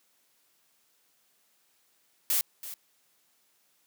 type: noise with echo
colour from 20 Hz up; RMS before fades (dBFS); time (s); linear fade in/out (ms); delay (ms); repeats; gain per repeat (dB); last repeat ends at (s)
blue; -26; 2.3-2.41; 2; 330; 1; -14; 2.74
effects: white hiss -69 dBFS RMS until 3.86 s + high-pass 150 Hz 12 dB/octave